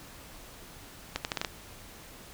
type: accelerating click train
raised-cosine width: 0.2 ms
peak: -12 dBFS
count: 6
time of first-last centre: 1.16-1.448 s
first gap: 89 ms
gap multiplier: 0.78
effects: pink hiss -49 dBFS RMS until 2.33 s